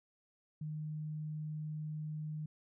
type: tone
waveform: sine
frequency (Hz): 153.4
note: D#3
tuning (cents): -24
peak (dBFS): -38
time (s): 0.61-2.46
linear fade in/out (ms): 5
effects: none